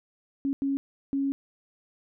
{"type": "tone bursts at uneven times", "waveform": "sine", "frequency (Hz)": 275.6, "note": "C#4", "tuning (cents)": -10, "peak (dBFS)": -24, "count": 3, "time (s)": [[0.45, 0.53], [0.62, 0.77], [1.13, 1.32]], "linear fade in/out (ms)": 0, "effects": []}